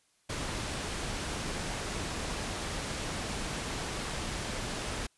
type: low-pass noise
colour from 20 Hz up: pink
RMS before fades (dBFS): -36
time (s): 0.29-5.07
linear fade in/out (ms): 10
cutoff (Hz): 9700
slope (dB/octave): 12
effects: white hiss -70 dBFS RMS until 5.17 s + resampled to 24000 Hz